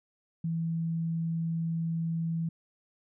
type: tone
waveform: sine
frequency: 164.81 Hz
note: E3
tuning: in tune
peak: -28 dBFS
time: 0.44-2.49 s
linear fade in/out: 5 ms
effects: none